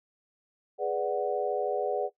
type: chord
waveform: sine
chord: G# half-diminished seventh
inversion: none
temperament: equal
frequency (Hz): 415.3 / 493.9 / 587.3 / 740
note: G#4 / B4 / D5 / F#5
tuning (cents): 0 / 0 / 0 / 0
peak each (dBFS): -32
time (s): 0.78-2.1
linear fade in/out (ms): 50
effects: noise-tail reverb RT60 0.1 s tail -18 dB re dry

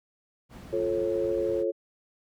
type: noise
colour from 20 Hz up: brown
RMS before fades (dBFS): -39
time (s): 0.49-1.65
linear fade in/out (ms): 50
type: chord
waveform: sine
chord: F augmented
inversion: none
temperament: just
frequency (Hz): 349.2 / 436.5 / 545.7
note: F4 / A4 / C#5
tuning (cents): 0 / -14 / -27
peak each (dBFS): -29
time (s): 0.72-1.72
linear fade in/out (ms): 20
effects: high-pass 80 Hz 12 dB/octave

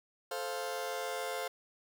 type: chord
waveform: sawtooth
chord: F major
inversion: first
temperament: just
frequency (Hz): 436.5 / 523.8 / 698.5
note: A4 / C5 / F5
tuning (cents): -14 / +2 / 0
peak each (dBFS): -37 / -35 / -36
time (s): 0.31-1.48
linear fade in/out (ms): 5
effects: none

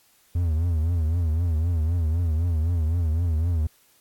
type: tone with vibrato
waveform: triangle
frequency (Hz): 82.41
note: E2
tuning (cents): 0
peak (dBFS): -18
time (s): 0.35-3.67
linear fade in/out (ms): 5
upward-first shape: triangle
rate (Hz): 3.9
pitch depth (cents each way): 140
effects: white hiss -60 dBFS RMS until 4 s + AAC 64 kbps

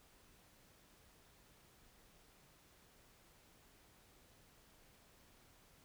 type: silence
effects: pink hiss -67 dBFS RMS until 5.84 s

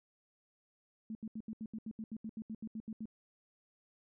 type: tone bursts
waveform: sine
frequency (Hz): 220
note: A3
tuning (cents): 0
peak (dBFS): -39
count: 16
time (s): 1.1-3.056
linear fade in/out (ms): 2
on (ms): 51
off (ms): 76
effects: none

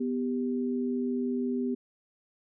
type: tone pair together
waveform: sine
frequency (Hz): 248.3 / 394.1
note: B3 / G4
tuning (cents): +9 / +9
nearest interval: minor sixth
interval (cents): 800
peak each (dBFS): -28 / -33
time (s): 0-1.75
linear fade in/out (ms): 10
effects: none

